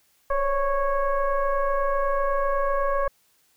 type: tone with frequency modulation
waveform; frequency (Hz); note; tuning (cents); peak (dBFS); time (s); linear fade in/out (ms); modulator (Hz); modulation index
sine; 560; C#5; +18; -20; 0.3-3.08; 5; 546; 1.3
effects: white hiss -64 dBFS RMS until 3.56 s